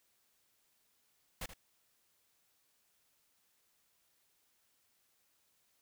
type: noise with echo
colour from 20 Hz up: pink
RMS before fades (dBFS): -41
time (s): 1.41-1.46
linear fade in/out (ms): 5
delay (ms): 78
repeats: 1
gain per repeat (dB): -11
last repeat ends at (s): 1.538
effects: white hiss -75 dBFS RMS until 5.81 s